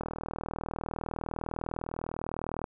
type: click train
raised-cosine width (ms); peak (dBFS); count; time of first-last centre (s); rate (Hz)
1; -20; 106; 0.01-2.642; 39.9
effects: none